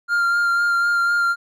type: tone with vibrato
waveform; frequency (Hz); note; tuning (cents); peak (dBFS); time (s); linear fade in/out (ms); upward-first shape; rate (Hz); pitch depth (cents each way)
triangle; 1396.9; F6; 0; -14; 0.08-1.36; 50; sine; 4; 16
effects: none